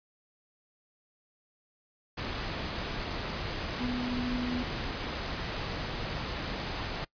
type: tone in noise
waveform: sine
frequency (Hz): 246.9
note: B3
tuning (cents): 0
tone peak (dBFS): -31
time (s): 3.8-4.63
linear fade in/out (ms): 10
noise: pink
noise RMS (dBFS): -35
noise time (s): 2.17-7.05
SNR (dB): +1
effects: noise-tail reverb RT60 0.1 s tail -22 dB re dry + resampled to 11025 Hz